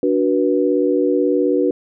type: tone cluster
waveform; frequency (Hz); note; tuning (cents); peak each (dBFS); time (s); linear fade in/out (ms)
sine; 291.3 / 369.8 / 485.8; D4 / F#4 / B4; -14 / -1 / -29; -18; 0.03-1.71; 2
effects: none